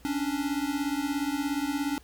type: beating tone pair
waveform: square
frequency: 276.6 / 293.6 Hz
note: C#4 / D4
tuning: -4 / 0 cents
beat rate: 17 Hz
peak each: -31 dBFS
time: 0.05-1.98 s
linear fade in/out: 0 ms
effects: added 60 Hz sine -53 dBFS peak until 2.03 s + pink hiss -58 dBFS RMS until 2.03 s